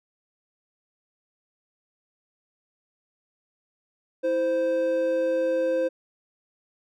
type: tone pair together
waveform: triangle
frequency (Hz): 327.6 / 520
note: E4 / C5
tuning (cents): -11 / -11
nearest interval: minor sixth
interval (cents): 800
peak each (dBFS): -28 / -20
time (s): 4.23-5.89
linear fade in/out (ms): 20
effects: none